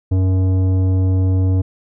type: tone with tanh clipping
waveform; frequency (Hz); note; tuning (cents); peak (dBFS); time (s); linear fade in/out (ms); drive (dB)
sine; 93.6; F#2; +20; -14; 0.11-1.62; 10; 12
effects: none